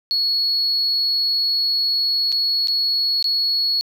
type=tone with dropouts; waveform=triangle; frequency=4359 Hz; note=C#8; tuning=30 cents flat; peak=-14 dBFS; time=0.11-3.81 s; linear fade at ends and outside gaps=0 ms; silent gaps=2.319-2.325 / 2.673-2.683 / 3.226-3.243 s; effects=tanh soft clip ceiling -14 dBFS + 9-bit